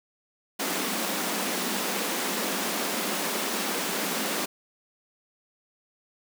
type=high-pass noise; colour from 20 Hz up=pink; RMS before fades=-29 dBFS; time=0.59-4.46 s; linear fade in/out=10 ms; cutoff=180 Hz; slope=96 dB/octave; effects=none